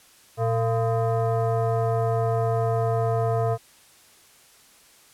sine tone with frequency modulation, 116.54 Hz, A#2, in tune, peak -20 dBFS, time 0.37-3.58 s, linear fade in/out 50 ms, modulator 569 Hz, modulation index 1.2, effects white hiss -54 dBFS RMS until 5.13 s + low-pass 12000 Hz 12 dB/octave

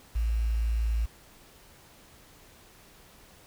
sine tone with quantisation, 56.1 Hz, A1, 34 cents sharp, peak -24 dBFS, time 0.15-1.06 s, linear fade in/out 10 ms, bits 8, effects pink hiss -55 dBFS RMS until 3.46 s

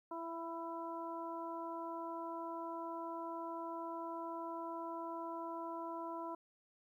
harmonic tone with a mistuned harmonic, 333.5 Hz, E4, 20 cents sharp, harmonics 1 / 2 / 3 / 4, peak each -46 / -47 / -44 / -53 dBFS, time 0.11-6.35 s, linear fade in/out 5 ms, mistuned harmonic 3, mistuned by -16 cents, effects 13-bit

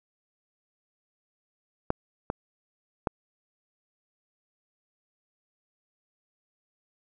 clicks, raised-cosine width 1 ms, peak -10 / -14 / -11 dBFS, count 3, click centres 1.904 / 2.301 / 3.072 s, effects none

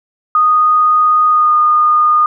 sine tone with pitch glide, 1238 to 1223.1 Hz, D#6 to D#6, -9 to -30 cents, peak -7 dBFS, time 0.35-2.26 s, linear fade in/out 2 ms, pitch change -21 cents, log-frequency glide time 1.28-1.54 s, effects none

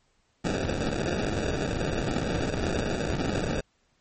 white noise with sample-and-hold, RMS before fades -28 dBFS, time 0.44-3.61 s, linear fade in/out 5 ms, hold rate 1050 Hz, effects pink hiss -69 dBFS RMS until 4 s + MP3 32 kbps

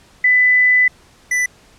sine / square tone pair in turn, 1998 / 1988 Hz, B6 / B6, +20 / +11 cents, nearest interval unison, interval 9 cents, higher first, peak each -9 / -15 dBFS, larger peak first, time 0.24-0.88 / 1.31-1.46 s, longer first, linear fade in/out 5 ms, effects pink hiss -49 dBFS RMS until 1.78 s + low-pass 9000 Hz 12 dB/octave

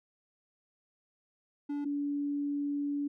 triangle / sine tone pair in turn, 288.6 / 287 Hz, D4 / D4, -30 / -40 cents, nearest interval unison, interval 10 cents, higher first, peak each -30 / -30 dBFS, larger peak neither, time 1.69-1.85 / 1.85-3.08 s, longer second, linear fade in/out 10 ms, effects none

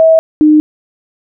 sine tone pair in turn, 646 / 304.9 Hz, E5 / D#4, -35 / -35 cents, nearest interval octave + minor second, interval 1300 cents, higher first, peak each -3 dBFS, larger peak neither, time 0-0.19 / 0.41-0.6 s, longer neither, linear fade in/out 0 ms, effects none

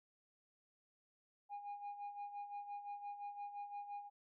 sine tone with tremolo, 816 Hz, G#5, 31 cents flat, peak -40 dBFS, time 1.49-4.1 s, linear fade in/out 50 ms, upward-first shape sine, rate 5.8 Hz, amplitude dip 70%, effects tanh soft clip ceiling -42 dBFS

